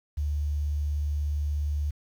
sine tone with quantisation, 73.6 Hz, D2, 4 cents sharp, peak -25 dBFS, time 0.17-1.91 s, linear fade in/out 10 ms, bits 9, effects none

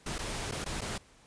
pink noise with dropouts, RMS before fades -36 dBFS, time 0.06-0.98 s, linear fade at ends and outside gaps 5 ms, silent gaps 0.183-0.189 / 0.513-0.52 / 0.644-0.66 / 0.809-0.815 s, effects pink hiss -60 dBFS RMS until 1.26 s + resampled to 22050 Hz

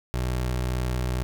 25% pulse tone, 62.2 Hz, B1, 13 cents sharp, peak -21 dBFS, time 0.14-1.23 s, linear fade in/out 0 ms, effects none

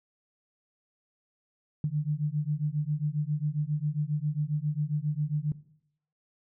sine beating tone pair, 146.1 / 153.5 Hz, D3 / D#3, -9 / -23 cents, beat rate 7.4 Hz, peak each -29 dBFS, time 1.84-5.52 s, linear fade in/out 2 ms, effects noise-tail reverb RT60 0.7 s tail -18 dB re dry

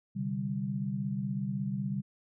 sine chord, C suspended second, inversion none, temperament just, 130.81 / 147.16 / 196.22 Hz, C3 / D3 / G3, 0 / +4 / +2 cents, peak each -36 / -37 / -33 dBFS, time 0.15-2.02 s, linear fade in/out 20 ms, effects none

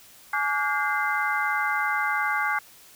sine tone cluster, 844 / 1152 / 1433 / 1596 / 2070 Hz, G#5 / D6 / F6 / G6 / C7, +28 / -34 / +44 / +31 / -19 cents, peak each -29 dBFS, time 0.33-2.59 s, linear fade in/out 5 ms, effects white hiss -51 dBFS RMS until 2.95 s

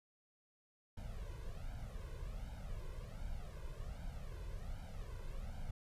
brown noise with flanger, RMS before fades -45 dBFS, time 0.97-5.71 s, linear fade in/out 5 ms, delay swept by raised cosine 1.3 to 2 ms, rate 1.3 Hz, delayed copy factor +0.9, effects resampled to 32000 Hz

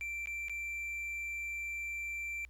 triangle tone with dropouts, 2349 Hz, D7, in tune, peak -35 dBFS, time 0.01-2.45 s, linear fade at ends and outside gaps 0 ms, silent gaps 0.258-0.272 / 0.484-0.496 s, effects added 60 Hz sine -53 dBFS peak until 2.49 s + pink hiss -75 dBFS RMS until 2.49 s

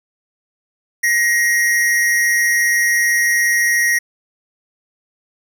square tone pair together, 1891.4 / 2093 Hz, A#6 / C7, +25 / 0 cents, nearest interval major second, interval 175 cents, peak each -14 / -23 dBFS, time 1.03-3.99 s, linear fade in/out 10 ms, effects none

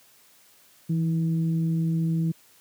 sine tone with frequency modulation, 164.3 Hz, E3, 5 cents flat, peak -21 dBFS, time 0.89-2.32 s, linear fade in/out 10 ms, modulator 158 Hz, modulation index 0.49, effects white hiss -57 dBFS RMS until 2.6 s + high-pass 80 Hz 12 dB/octave

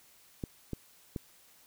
clicks, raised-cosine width 3 ms, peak -22 dBFS, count 3, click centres 0.438 / 0.733 / 1.162 s, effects white hiss -61 dBFS RMS until 1.66 s

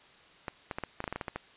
clicks, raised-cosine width 0.5 ms, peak -19 dBFS, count 12, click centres 0.482 / 0.712 / 0.785 / 0.837 / 1.004 / 1.041 / 1.078 / 1.126 / 1.16 / 1.212 / 1.282 / 1.36 s, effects white hiss -57 dBFS RMS until 1.56 s + resampled to 8000 Hz

